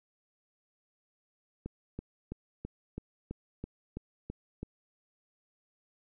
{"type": "click train", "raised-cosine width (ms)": 3, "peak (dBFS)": -25, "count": 10, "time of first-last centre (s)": [1.66, 4.63], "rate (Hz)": 3.03, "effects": []}